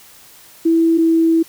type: tone pair in turn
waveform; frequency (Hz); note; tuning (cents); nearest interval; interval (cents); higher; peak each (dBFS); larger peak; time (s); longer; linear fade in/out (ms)
sine; 329.3 / 327.6; E4 / E4; -2 / -11; unison; 9; first; -10; neither; 0.65-0.98 / 0.98-1.43; second; 10
effects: white hiss -44 dBFS RMS until 1.48 s